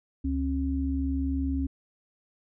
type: tone pair together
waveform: sine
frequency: 71.46 / 270 Hz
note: D2 / C#4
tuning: -47 / -45 cents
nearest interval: octave + major seventh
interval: 2302 cents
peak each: -28 dBFS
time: 0.24-1.67 s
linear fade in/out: 10 ms
effects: none